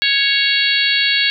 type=harmonic tone with a mistuned harmonic; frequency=554.4 Hz; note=C#5; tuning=in tune; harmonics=3 / 4 / 5 / 6 / 7 / 8; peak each=-20 / -20 / -20 / -20 / -20 / -20 dBFS; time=0.02-1.3 s; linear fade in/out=0 ms; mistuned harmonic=7; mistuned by=-18 cents; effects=none